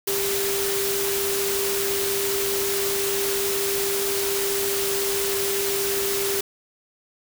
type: tone in noise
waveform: sine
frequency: 396.2 Hz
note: G4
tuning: 18 cents sharp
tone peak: -25 dBFS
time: 0.07-6.41 s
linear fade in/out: 5 ms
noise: white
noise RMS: -26 dBFS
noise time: 0.07-6.41 s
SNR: -2 dB
effects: none